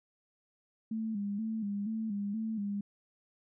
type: tone with vibrato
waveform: sine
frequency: 211.7 Hz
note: G#3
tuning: 33 cents sharp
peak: -32 dBFS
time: 0.91-2.81 s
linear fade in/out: 5 ms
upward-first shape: square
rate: 2.1 Hz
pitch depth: 78 cents each way
effects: none